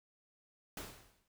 pink noise with exponential decay, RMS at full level -42 dBFS, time 0.77-1.28 s, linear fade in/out 2 ms, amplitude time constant 110 ms, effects none

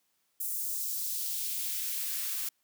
blue noise with high-pass filter sweep, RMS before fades -34 dBFS, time 0.4-2.49 s, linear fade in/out 5 ms, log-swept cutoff 9000 to 1100 Hz, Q 1, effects white hiss -75 dBFS RMS until 2.63 s + high-pass 100 Hz 12 dB/octave

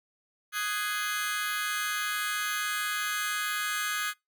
sawtooth chord, Ab dominant seventh, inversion second, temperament just, 1245.9 / 1495.1 / 1661.2 / 2077 Hz, Eb6 / Gb6 / Ab6 / C7, +2 / +18 / 0 / -13 cents, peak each -30 / -32 / -29 / -35 dBFS, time 0.52-4.14 s, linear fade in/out 50 ms, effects noise-tail reverb RT60 0.2 s tail -25 dB re dry

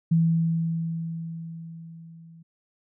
sine tone with level ramp, 164.81 Hz, E3, in tune, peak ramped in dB -16 to -46 dBFS, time 0.11-2.43 s, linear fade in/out 10 ms, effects none

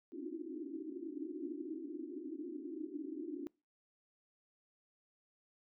pink band-pass noise, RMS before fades -44 dBFS, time 0.12-3.47 s, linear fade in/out 0 ms, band 270 to 360 Hz, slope 96 dB/octave, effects noise-tail reverb RT60 0.3 s tail -25 dB re dry

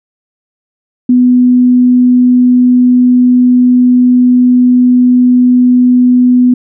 sine tone, 248.6 Hz, B3, 12 cents sharp, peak -3 dBFS, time 1.09-6.54 s, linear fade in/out 5 ms, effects none

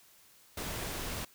pink noise, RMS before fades -38 dBFS, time 0.57-1.25 s, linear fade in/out 5 ms, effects white hiss -61 dBFS RMS until 1.34 s

